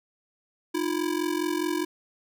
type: ring-modulated tone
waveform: square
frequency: 329.6 Hz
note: E4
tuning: in tune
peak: -23 dBFS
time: 0.74-1.85 s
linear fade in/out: 10 ms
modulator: 22.4 Hz
effects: none